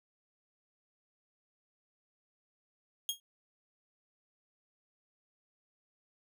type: tone with exponential decay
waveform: sawtooth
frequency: 3262 Hz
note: G#7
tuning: 32 cents flat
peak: -25 dBFS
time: 3.09-3.2 s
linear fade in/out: 1 ms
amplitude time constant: 23 ms
effects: none